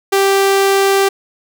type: tone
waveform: sawtooth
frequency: 392 Hz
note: G4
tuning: in tune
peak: -6 dBFS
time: 0.12-1.09 s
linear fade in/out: 10 ms
effects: none